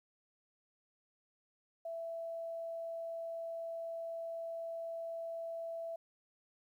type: tone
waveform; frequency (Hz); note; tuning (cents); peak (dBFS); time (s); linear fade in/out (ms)
sine; 664; E5; +12; -39; 1.85-5.96; 5
effects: 12-bit